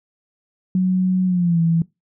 sine tone with pitch glide, 185 to 165.77 Hz, F#3 to E3, 0 to +10 cents, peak -14 dBFS, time 0.75-1.82 s, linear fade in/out 2 ms, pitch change -190 cents, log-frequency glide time 1.26-1.6 s, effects noise-tail reverb RT60 0.2 s tail -21 dB re dry

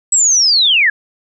sine linear sweep, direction down, 7902 to 1635 Hz, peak -8 dBFS, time 0.12-0.9 s, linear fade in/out 5 ms, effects none

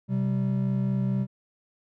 triangle tone pair together, 129.08 / 193.4 Hz, C3 / G3, -23 / -23 cents, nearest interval perfect fifth, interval 700 cents, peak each -24 dBFS, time 0.08-1.27 s, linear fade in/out 50 ms, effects none

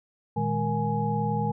sine tone cluster, 116.7 / 155.3 / 206.5 / 467.7 / 836 Hz, A#2 / D#3 / G#3 / A#4 / G#5, +2 / -3 / -10 / +6 / +11 cents, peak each -30 / -30 / -30 / -33 / -29 dBFS, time 0.36-1.52 s, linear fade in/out 10 ms, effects none

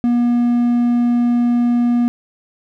triangle tone, 240.1 Hz, B3, 49 cents flat, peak -10 dBFS, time 0.04-2.08 s, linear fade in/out 0 ms, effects none

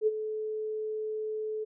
sine tone with ADSR envelope, 432.2 Hz, A4, 31 cents flat, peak -20 dBFS, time 0.01-1.65 s, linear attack 59 ms, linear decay 32 ms, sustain -11 dB, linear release 19 ms, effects none

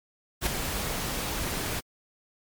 pink noise with ADSR envelope, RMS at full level -24 dBFS, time 0.41-1.81 s, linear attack 54 ms, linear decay 9 ms, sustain -7 dB, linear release 23 ms, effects MP3 96 kbps

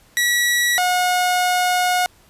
sawtooth tone pair in turn, 1933 / 724.1 Hz, B6 / F#5, -38 / -38 cents, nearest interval octave + perfect fourth, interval 1700 cents, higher first, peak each -12 dBFS, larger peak neither, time 0.17-0.78 / 0.78-2.06 s, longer second, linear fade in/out 0 ms, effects pink hiss -53 dBFS RMS until 2.29 s + resampled to 32000 Hz

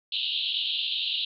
pink band-pass noise, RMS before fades -29 dBFS, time 0.12-1.25 s, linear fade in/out 5 ms, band 2800 to 4100 Hz, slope 96 dB/octave, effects none

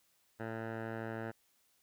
10% pulse tone with low-pass filter, 112.7 Hz, A2, 42 cents sharp, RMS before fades -41 dBFS, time 0.39-1.32 s, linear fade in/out 20 ms, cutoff 1500 Hz, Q 1.9, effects white hiss -73 dBFS RMS until 1.82 s

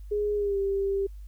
sine tone with pitch glide, 415.3 to 393.8 Hz, G#4 to G4, 0 to +8 cents, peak -24 dBFS, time 0.11-1.07 s, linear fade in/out 10 ms, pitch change -92 cents, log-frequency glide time 0.35-0.58 s, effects added 50 Hz sine -39 dBFS peak until 1.27 s + white hiss -68 dBFS RMS until 1.27 s

